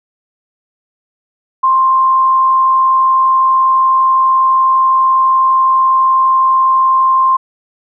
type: tone with frequency modulation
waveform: sine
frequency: 1052 Hz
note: C6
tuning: 9 cents sharp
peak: -7 dBFS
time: 1.63-7.37 s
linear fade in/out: 10 ms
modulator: 65.3 Hz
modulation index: 0.2
effects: none